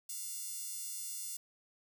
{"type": "tone with high-pass filter", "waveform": "5% pulse", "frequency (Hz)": 704, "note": "F5", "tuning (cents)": 14, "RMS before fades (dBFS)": -42, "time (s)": [0.09, 1.37], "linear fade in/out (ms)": 5, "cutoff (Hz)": 11000, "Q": 0.65, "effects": []}